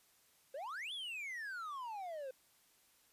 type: exponential two-way sweep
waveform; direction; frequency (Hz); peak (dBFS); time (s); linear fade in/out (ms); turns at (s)
triangle; up then down; 507 to 3520 to 507; -40; 0.54-2.31; 5; 0.93
effects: white hiss -70 dBFS RMS until 3.12 s + resampled to 32000 Hz